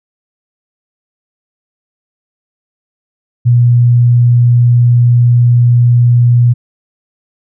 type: tone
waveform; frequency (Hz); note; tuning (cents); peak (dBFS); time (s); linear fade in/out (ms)
sine; 120.8; B2; -38; -4; 3.45-6.54; 20
effects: none